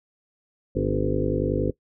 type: harmonic tone with a mistuned harmonic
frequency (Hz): 50.7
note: G#1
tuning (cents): -41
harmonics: 1 / 2 / 3 / 5 / 6 / 7 / 8 / 9 / 10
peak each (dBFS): -30 / -30 / -30 / -30 / -30 / -30 / -30 / -30 / -30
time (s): 0.75-1.71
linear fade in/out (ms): 10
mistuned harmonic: 6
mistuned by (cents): -44
effects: noise-tail reverb RT60 0.1 s tail -19 dB re dry